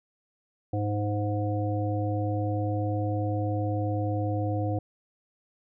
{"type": "harmonic tone", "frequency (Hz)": 103.83, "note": "G#2", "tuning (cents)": 0, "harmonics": [1, 3, 5, 7], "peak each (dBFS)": [-27, -32, -34, -35], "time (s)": [0.73, 4.79], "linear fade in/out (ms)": 5, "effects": []}